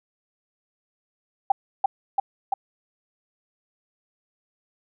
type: tone with echo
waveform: sine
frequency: 790 Hz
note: G5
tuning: 13 cents sharp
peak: -13 dBFS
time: 1.5-1.52 s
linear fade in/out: 5 ms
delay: 340 ms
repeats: 3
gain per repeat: -2 dB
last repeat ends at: 2.54 s
effects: none